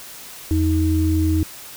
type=tone pair together; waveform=sine; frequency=84.1 / 315 Hz; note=E2 / D#4; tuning=+35 / +21 cents; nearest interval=octave + major seventh; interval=2286 cents; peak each=-17 / -19 dBFS; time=0.51-1.43 s; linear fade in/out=0 ms; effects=white hiss -38 dBFS RMS until 1.76 s